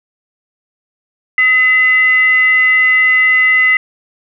sine tone with frequency modulation, 2024 Hz, B6, 42 cents sharp, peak -7 dBFS, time 1.38-3.77 s, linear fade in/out 2 ms, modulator 748 Hz, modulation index 0.29, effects none

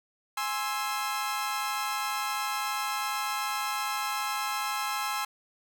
sawtooth chord, Ab augmented, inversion none, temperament equal with one note detuned, 830.6 / 1053.2 / 1318.5 Hz, Ab5 / C6 / E6, 0 / +11 / 0 cents, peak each -30 dBFS, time 0.37-5.25 s, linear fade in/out 5 ms, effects none

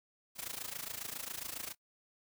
white noise with amplitude modulation, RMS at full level -39 dBFS, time 0.35-1.75 s, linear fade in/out 50 ms, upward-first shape sine, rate 27.3 Hz, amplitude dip 85%, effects noise-tail reverb RT60 0.1 s tail -22 dB re dry

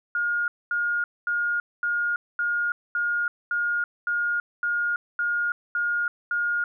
sine tone bursts, 1425 Hz, F6, 34 cents sharp, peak -22 dBFS, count 12, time 0.15-6.64 s, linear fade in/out 2 ms, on 330 ms, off 230 ms, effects none

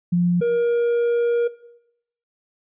sine / triangle tone pair in turn, 175.5 / 473.2 Hz, F3 / A#4, +9 / +26 cents, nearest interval octave + perfect fourth, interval 1717 cents, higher second, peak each -15 dBFS, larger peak neither, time 0.12-0.41 / 0.41-1.48 s, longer second, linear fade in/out 10 ms, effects noise-tail reverb RT60 0.8 s tail -18 dB re dry + resampled to 8000 Hz

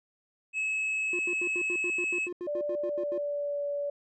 triangle tone, 2581 Hz, E7, 37 cents flat, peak -26 dBFS, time 0.53-2.29 s, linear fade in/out 50 ms
triangle tone bursts, 354 Hz, F4, 23 cents sharp, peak -31 dBFS, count 15, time 1.13-3.179 s, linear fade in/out 2 ms, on 61 ms, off 81 ms
sine tone with pitch glide, 587.3 to 574.2 Hz, D5 to D5, 0 to -39 cents, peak -29 dBFS, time 2.47-3.9 s, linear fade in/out 5 ms, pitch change -39 cents, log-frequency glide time 2.73-3.66 s
effects resampled to 22050 Hz

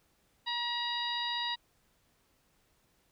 harmonic tone, 955 Hz, A#5, 42 cents sharp, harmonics 1 / 2 / 3 / 4 / 5, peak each -37 / -39 / -42 / -35 / -42 dBFS, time 0.46-1.56 s, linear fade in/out 20 ms, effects pink hiss -71 dBFS RMS until 3.11 s

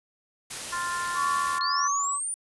white noise, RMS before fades -35 dBFS, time 0.5-1.59 s, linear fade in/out 10 ms
sine chord, F major, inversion second, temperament equal, 1046.5 / 1396.9 / 1760 Hz, C6 / F6 / A6, 0 / 0 / 0 cents, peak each -30 / -34 / -35 dBFS, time 0.72-1.88 s, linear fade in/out 10 ms
sine tone with tremolo, 1127 Hz, C#6, 28 cents sharp, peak -24 dBFS, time 1.14-2.2 s, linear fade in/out 50 ms, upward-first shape sine, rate 1.7 Hz, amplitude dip 40%
sine linear sweep, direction up, 4186 to 9430 Hz, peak -28 dBFS, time 1.61-2.34 s, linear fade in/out 0 ms
effects resampled to 24000 Hz

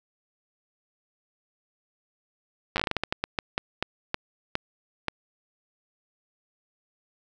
slowing click train, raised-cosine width 0.3 ms, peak -9 dBFS, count 18, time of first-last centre 2.76-5.083 s, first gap 9 ms, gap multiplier 1.29, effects none

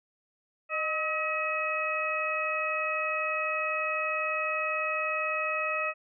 harmonic tone with a mistuned harmonic, 638 Hz, D#5, 43 cents sharp, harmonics 1 / 2 / 3 / 4, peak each -34 / -32 / -37 / -31 dBFS, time 0.69-5.94 s, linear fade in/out 50 ms, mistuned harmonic 1, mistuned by -61 cents, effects none

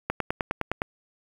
click train, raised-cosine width 0.5 ms, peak -10 dBFS, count 8, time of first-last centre 0.1-0.819 s, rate 9.74 Hz, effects 7-bit

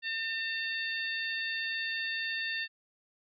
harmonic tone, 903 Hz, A5, 45 cents sharp, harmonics 2 / 3 / 4 / 5, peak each -34 / -38 / -40 / -42 dBFS, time 0.02-2.68 s, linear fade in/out 50 ms, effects none

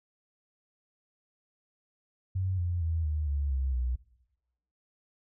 sine tone with pitch steps, 93.8 / 87.52 / 81.66 / 76.19 / 71.09 / 66.33 / 61.88 Hz, F#2 / F2 / E2 / D#2 / C#2 / C2 / B1, +24 / +4 / -16 / -36 / +44 / +24 / +4 cents, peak -27 dBFS, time 2.35-3.96 s, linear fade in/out 10 ms, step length 230 ms, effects noise-tail reverb RT60 0.9 s tail -19 dB re dry

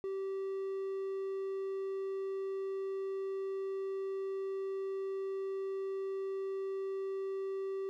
triangle tone, 387.5 Hz, G4, 20 cents flat, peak -33 dBFS, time 0.04-7.89 s, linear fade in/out 0 ms, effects none

